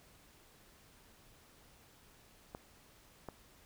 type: clicks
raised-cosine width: 1 ms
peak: -29 dBFS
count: 2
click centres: 2.549 / 3.287 s
effects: pink hiss -63 dBFS RMS until 3.65 s